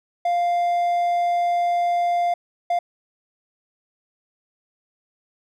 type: tone bursts at uneven times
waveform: triangle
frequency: 698.5 Hz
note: F5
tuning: in tune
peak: -16 dBFS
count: 2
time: 0.25-2.34 / 2.7-2.79 s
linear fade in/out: 5 ms
effects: none